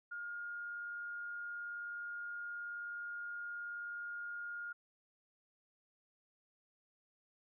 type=tone with amplitude modulation; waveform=sine; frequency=1419 Hz; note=F6; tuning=27 cents sharp; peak=-40 dBFS; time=0.11-4.73 s; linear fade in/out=10 ms; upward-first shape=sine; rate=99 Hz; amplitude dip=25%; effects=none